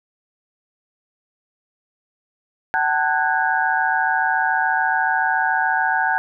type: tone cluster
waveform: sine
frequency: 760 / 887 / 1481 / 1635 Hz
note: F#5 / A5 / F#6 / G#6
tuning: +46 / +14 / +1 / -28 cents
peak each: -22 dBFS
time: 2.74-6.18 s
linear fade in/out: 0 ms
effects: none